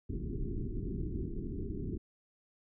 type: low-pass noise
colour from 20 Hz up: pink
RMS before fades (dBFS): -37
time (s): 0.09-1.98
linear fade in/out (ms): 10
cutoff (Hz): 410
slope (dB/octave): 96
effects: none